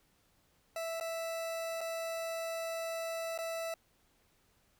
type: tone with dropouts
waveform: 40% pulse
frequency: 659.3 Hz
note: E5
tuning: in tune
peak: -35 dBFS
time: 0.76-3.74 s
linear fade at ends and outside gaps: 2 ms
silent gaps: 1-1.009 / 1.808-1.812 / 3.378-3.387 s
effects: pink hiss -71 dBFS RMS until 4.79 s